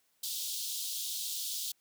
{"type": "high-pass noise", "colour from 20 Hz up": "pink", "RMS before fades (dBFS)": -37, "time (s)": [0.23, 1.72], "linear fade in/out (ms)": 5, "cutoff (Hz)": 3300, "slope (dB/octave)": 48, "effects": ["white hiss -73 dBFS RMS until 1.8 s", "high-pass 80 Hz 12 dB/octave"]}